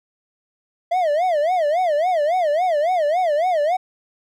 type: tone with vibrato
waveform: triangle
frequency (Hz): 658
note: E5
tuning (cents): -3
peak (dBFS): -14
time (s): 0.91-3.77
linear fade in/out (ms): 10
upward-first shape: sine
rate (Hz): 3.6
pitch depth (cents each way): 220
effects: none